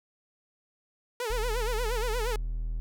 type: tone with vibrato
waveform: sawtooth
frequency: 462.3 Hz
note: A#4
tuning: 14 cents flat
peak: -26 dBFS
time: 1.2-2.36 s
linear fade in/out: 2 ms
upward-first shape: sine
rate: 8.5 Hz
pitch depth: 150 cents each way
type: tone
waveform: triangle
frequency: 40.39 Hz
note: E1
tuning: 35 cents flat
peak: -27 dBFS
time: 1.3-2.8 s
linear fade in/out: 0 ms
effects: none